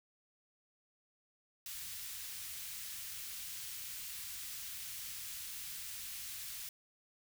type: band-stop noise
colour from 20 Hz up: white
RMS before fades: -45 dBFS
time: 1.66-6.69 s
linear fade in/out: 2 ms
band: 110 to 1900 Hz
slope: 12 dB/octave
effects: none